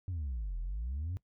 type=exponential two-way sweep; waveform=sine; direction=down then up; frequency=96.5 to 39.97 to 96.5 Hz; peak=-32 dBFS; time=0.08-1.17 s; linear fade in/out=0 ms; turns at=0.59 s; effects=noise-tail reverb RT60 0.1 s tail -21 dB re dry + tanh soft clip ceiling -32 dBFS